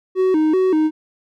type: tone with vibrato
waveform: triangle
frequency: 341.3 Hz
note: F4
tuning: 40 cents flat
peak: -11 dBFS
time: 0.15-0.91 s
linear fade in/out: 50 ms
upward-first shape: square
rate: 2.6 Hz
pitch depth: 160 cents each way
effects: none